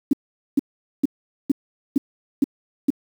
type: tone bursts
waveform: sine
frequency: 277.2 Hz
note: C#4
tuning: in tune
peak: -12 dBFS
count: 7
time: 0.11-2.904 s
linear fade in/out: 5 ms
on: 22 ms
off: 440 ms
effects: 7-bit